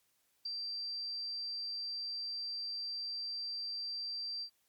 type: tone with ADSR envelope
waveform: sine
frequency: 4699 Hz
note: D8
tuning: in tune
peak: -34 dBFS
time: 0.45-4.5 s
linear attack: 8 ms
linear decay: 9 ms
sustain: -3 dB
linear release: 80 ms
effects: white hiss -75 dBFS RMS until 4.68 s + MP3 96 kbps